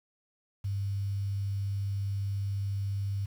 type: tone with quantisation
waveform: sine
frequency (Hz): 99.2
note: G2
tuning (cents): +21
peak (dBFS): -29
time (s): 0.64-3.26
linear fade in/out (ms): 10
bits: 9
effects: none